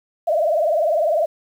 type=tone with vibrato; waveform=sine; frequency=636 Hz; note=D#5; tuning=38 cents sharp; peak=-15 dBFS; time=0.27-1.26 s; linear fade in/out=10 ms; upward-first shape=triangle; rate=20 Hz; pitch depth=170 cents each way; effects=8-bit

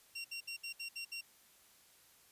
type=tone bursts; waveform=25% pulse; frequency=2750 Hz; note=F7; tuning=27 cents flat; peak=-37 dBFS; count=7; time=0.15-1.212 s; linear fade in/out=10 ms; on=96 ms; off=65 ms; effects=white hiss -65 dBFS RMS until 2.31 s + resampled to 32000 Hz

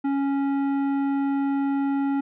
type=tone with tanh clipping; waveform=sine; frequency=277.2 Hz; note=C#4; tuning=in tune; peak=-23 dBFS; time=0.04-2.21 s; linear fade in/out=10 ms; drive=12 dB; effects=none

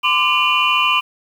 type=tone cluster; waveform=sine; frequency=1024 / 1178 / 2427 / 2758 / 2988 Hz; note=C6 / D6 / D#7 / F7 / F#7; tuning=-38 / +5 / -44 / -22 / +16 cents; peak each=-19 dBFS; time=0.03-1.01 s; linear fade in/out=20 ms; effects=tanh soft clip ceiling -3 dBFS + 7-bit

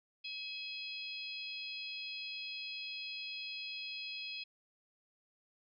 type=harmonic tone with a mistuned harmonic; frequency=830.6 Hz; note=G#5; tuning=in tune; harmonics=3 / 4 / 5 / 6; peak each=-44 / -46 / -48 / -50 dBFS; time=0.24-4.44 s; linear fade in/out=10 ms; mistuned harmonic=3; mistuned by=+44 cents; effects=none

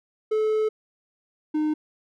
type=tone pair in turn; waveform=triangle; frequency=432.9 / 306.1 Hz; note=A4 / D#4; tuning=-28 / -28 cents; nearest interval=tritone; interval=600 cents; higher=first; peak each=-18 / -19 dBFS; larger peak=first; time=0.31-0.69 / 1.54-1.74 s; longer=first; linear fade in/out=10 ms; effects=none

